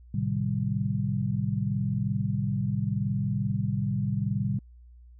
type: chord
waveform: sine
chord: A half-diminished seventh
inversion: none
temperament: equal with one note detuned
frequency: 110 / 130.81 / 153.07 / 196 Hz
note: A2 / C3 / Eb3 / G3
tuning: 0 / 0 / -28 / 0 cents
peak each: -30 / -30 / -33 / -30 dBFS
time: 0.14-4.59 s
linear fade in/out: 5 ms
effects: added 60 Hz sine -48 dBFS peak until 5.19 s